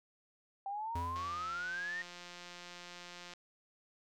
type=exponential sweep; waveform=sine; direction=up; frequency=777 to 1864.7 Hz; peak=-37 dBFS; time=0.66-2.02 s; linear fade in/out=2 ms
type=tone with exponential decay; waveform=square; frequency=85.5 Hz; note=F2; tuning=36 cents flat; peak=-37 dBFS; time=0.95-1.87 s; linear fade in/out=5 ms; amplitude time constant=200 ms
type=click train; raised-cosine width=0.2 ms; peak=-32 dBFS; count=384; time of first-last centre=1.16-3.336 s; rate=176 Hz
effects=none